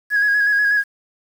sine tone with vibrato, 1661.2 Hz, G#6, in tune, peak -12 dBFS, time 0.1-0.84 s, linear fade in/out 50 ms, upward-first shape square, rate 8.2 Hz, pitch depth 25 cents each way, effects tanh soft clip ceiling -11 dBFS + 7-bit

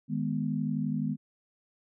sine chord, G# minor, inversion second, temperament equal, 155.56 / 207.7 / 246.9 Hz, D#3 / G#3 / B3, 0 / 0 / 0 cents, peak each -32 dBFS, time 0.08-1.17 s, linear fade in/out 50 ms, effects none

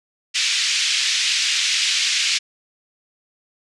pink band-pass noise, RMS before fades -20 dBFS, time 0.34-2.39 s, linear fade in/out 20 ms, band 2300 to 6500 Hz, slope 24 dB/octave, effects resampled to 24000 Hz

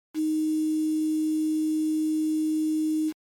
sine tone with quantisation, 311.1 Hz, D#4, in tune, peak -22 dBFS, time 0.14-3.13 s, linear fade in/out 50 ms, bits 7, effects MP3 64 kbps

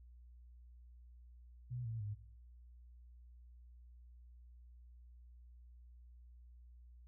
sine tone with pitch steps, 123.47 / 113.22 / 103.83 Hz, B2 / A2 / G#2, 0 / +50 / 0 cents, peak -40 dBFS, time 1.7-2.15 s, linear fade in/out 20 ms, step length 150 ms, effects noise-tail reverb RT60 0.7 s tail -19 dB re dry + added 60 Hz sine -56 dBFS peak until 7.07 s

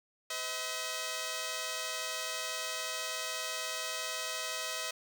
5% pulse tone pair together, 506.4 / 638 Hz, B4 / D#5, +43 / +43 cents, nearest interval major third, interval 400 cents, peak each -29 / -25 dBFS, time 0.3-4.91 s, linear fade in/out 5 ms, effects none

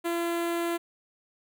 sawtooth tone with notch filter, 340.3 Hz, F4, 45 cents flat, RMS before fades -29 dBFS, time 0.04-0.78 s, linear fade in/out 20 ms, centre 5300 Hz, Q 1.4, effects none

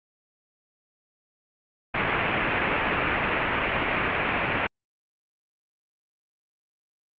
white low-pass noise, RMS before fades -25 dBFS, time 1.94-4.67 s, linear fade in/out 5 ms, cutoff 2700 Hz, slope 48 dB/octave, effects Opus 32 kbps

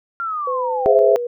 sine linear sweep, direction down, 1392 to 642 Hz, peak -21 dBFS, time 0.2-0.99 s, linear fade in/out 0 ms
sine tone with pitch glide, 507 to 482.2 Hz, B4 to B4, +45 to -41 cents, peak -21 dBFS, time 0.47-1.27 s, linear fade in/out 5 ms, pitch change -86 cents, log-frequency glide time 0.99-1.04 s
sine chord, Ab augmented, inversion none, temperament equal, 415.3 / 523.3 / 659.3 Hz, Ab4 / C5 / E5, 0 / 0 / 0 cents, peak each -15 dBFS, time 0.86-1.16 s, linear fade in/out 0 ms
effects none

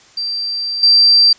sine tone with level steps, 4699 Hz, D8, in tune, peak -18 / -6 dBFS, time 0.17-1.33 s, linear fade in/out 5 ms, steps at 0.83 s, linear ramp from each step 2 ms, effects white hiss -46 dBFS RMS until 1.38 s + resampled to 16000 Hz

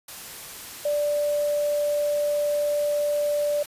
sine tone in noise, 587 Hz, D5, 1 cent flat, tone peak -21 dBFS, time 0.85-3.63 s, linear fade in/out 5 ms, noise white, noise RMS -39 dBFS, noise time 0.08-3.66 s, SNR +15 dB, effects resampled to 32000 Hz

